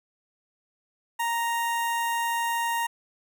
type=tone with notch filter; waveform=sawtooth; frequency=932.3 Hz; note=A#5; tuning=in tune; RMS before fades=-27 dBFS; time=1.19-2.87 s; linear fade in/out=10 ms; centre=4600 Hz; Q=1.3; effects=none